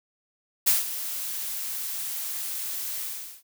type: noise with ADSR envelope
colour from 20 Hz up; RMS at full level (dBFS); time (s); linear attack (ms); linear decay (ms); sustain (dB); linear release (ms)
blue; -19; 0.66-3.43; 16; 160; -13; 410
effects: none